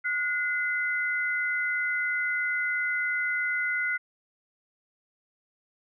sine tone pair together, 1450 / 2047 Hz, F#6 / C7, -35 / -38 cents, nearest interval tritone, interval 597 cents, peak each -28 dBFS, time 0.04-3.98 s, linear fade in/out 20 ms, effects none

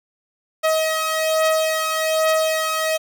sawtooth beating tone pair, 634 / 635.2 Hz, D#5 / D#5, +32 / +36 cents, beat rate 1.2 Hz, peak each -15 / -19 dBFS, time 0.63-2.98 s, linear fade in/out 20 ms, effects none

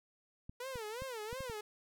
clicks, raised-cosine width 5 ms, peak -34 dBFS, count 6, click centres 0.495 / 0.757 / 1.021 / 1.329 / 1.406 / 1.498 s
sawtooth tone with vibrato, 474.6 Hz, A#4, 31 cents sharp, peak -37 dBFS, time 0.6-1.61 s, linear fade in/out 5 ms, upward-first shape sine, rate 2.8 Hz, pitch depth 210 cents each way
effects none

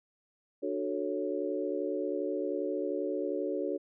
sine chord, D major seventh, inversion none, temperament equal with one note detuned, 297.4 / 370 / 440 / 554.4 Hz, D4 / F#4 / A4 / C#5, +22 / 0 / 0 / 0 cents, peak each -36 / -35 / -36 / -36 dBFS, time 0.62-3.78 s, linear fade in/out 20 ms, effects none

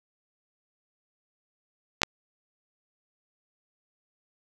clicks, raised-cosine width 0.2 ms, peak -3 dBFS, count 2, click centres 2.018 / 2.033 s, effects 7-bit

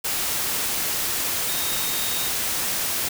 sine tone in noise, 3722 Hz, A#7, 3 cents flat, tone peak -32 dBFS, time 1.48-2.29 s, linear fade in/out 10 ms, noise white, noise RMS -25 dBFS, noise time 0.04-3.09 s, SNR -10 dB, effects none

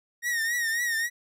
45% pulse tone with vibrato, 1864.7 Hz, A#6, in tune, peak -25 dBFS, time 0.22-1.1 s, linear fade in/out 50 ms, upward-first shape triangle, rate 3.7 Hz, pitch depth 84 cents each way, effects none

